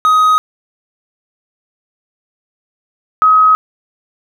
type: tone pair in turn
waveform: triangle / sine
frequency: 1257 / 1268.7 Hz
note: D#6 / D#6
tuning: +17 / +33 cents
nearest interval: unison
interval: 16 cents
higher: second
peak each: -5 dBFS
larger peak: neither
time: 0.05-0.38 / 3.22-3.55 s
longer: neither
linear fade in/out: 0 ms
effects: none